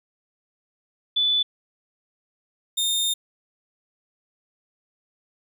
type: tone pair in turn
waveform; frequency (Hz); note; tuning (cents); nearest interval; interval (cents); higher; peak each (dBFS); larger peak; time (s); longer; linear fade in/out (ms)
sine / sawtooth; 3482 / 3645; A7 / A#7; -19 / -40; minor second; 79; second; -18; neither; 1.16-1.43 / 2.77-3.14; second; 10
effects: none